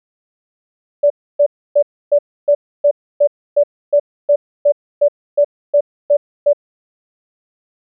sine tone bursts, 580 Hz, D5, 22 cents flat, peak -7 dBFS, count 16, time 1.03-6.532 s, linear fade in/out 10 ms, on 72 ms, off 290 ms, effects none

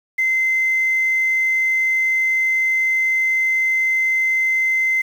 sine tone, 2068 Hz, C7, 21 cents flat, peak -14 dBFS, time 0.18-5.02 s, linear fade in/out 10 ms, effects tanh soft clip ceiling -11 dBFS + 7-bit

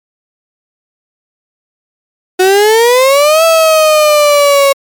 35% pulse exponential two-way sweep, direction up then down, 365.2 to 659.3 to 550 Hz, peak -3 dBFS, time 2.39-4.73 s, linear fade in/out 10 ms, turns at 3.44 s, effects MP3 96 kbps

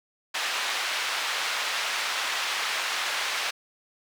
white band-pass noise, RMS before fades -29 dBFS, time 0.34-3.51 s, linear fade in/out 10 ms, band 850 to 3400 Hz, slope 12 dB/octave, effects none

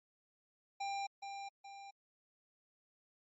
square tone with echo, 794 Hz, G5, 22 cents sharp, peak -38 dBFS, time 0.8-1.07 s, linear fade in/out 10 ms, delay 420 ms, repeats 2, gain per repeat -6 dB, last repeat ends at 1.91 s, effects MP3 32 kbps

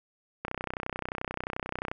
click train, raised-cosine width 0.5 ms, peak -17 dBFS, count 47, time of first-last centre 0.45-1.915 s, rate 31.4 Hz, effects none

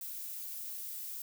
violet noise, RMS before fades -42 dBFS, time 0.01-1.22 s, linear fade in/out 2 ms, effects none

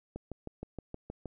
click train, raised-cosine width 2 ms, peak -26 dBFS, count 8, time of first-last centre 0.16-1.257 s, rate 6.38 Hz, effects none

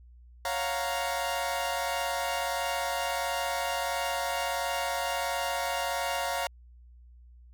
sawtooth chord, Gb major seventh, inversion second, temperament equal, 554.4 / 698.5 / 740 / 932.3 Hz, Db5 / F5 / Gb5 / Bb5, 0 / 0 / 0 / 0 cents, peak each -31 / -29 / -35 / -30 dBFS, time 0.45-6.47 s, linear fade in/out 2 ms, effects added 60 Hz sine -50 dBFS peak until 7.53 s

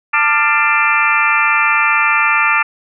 harmonic tone with a mistuned harmonic, 296.3 Hz, D4, 15 cents sharp, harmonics 3 / 4 / 5 / 6 / 7 / 8 / 9, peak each -20 / -17 / -17 / -18 / -22 / -16 / -20 dBFS, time 0.13-2.63 s, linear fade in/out 10 ms, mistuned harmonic 5, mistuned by -110 cents, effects none

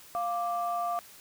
sine tone pair together, 698.5 / 1174.7 Hz, F5 / D6, 0 / 0 cents, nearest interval major sixth, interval 900 cents, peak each -29 / -32 dBFS, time 0.15-0.99 s, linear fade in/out 0 ms, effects tanh soft clip ceiling -21 dBFS + white hiss -52 dBFS RMS until 1.2 s

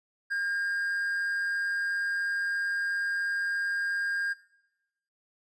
triangle tone with amplitude modulation, 1613 Hz, G6, 49 cents sharp, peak -24 dBFS, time 0.3-4.34 s, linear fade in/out 20 ms, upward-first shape sine, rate 183 Hz, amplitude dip 35%, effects noise-tail reverb RT60 1.0 s tail -21 dB re dry + resampled to 24000 Hz

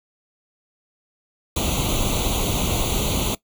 pink noise with comb filter, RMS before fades -22 dBFS, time 1.56-3.35 s, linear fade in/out 5 ms, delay 0.29 ms, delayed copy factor +0.95, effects noise-tail reverb RT60 0.1 s tail -19 dB re dry

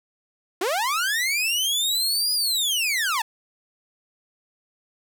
sawtooth linear two-way sweep, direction up then down, 329.6 to 4978 to 837 Hz, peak -18 dBFS, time 0.61-3.22 s, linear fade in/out 5 ms, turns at 2.33 s, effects none

